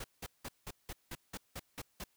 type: noise bursts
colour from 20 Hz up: pink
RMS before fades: -43 dBFS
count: 10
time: 0-2.04 s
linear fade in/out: 5 ms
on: 42 ms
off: 180 ms
effects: white hiss -74 dBFS RMS until 2.16 s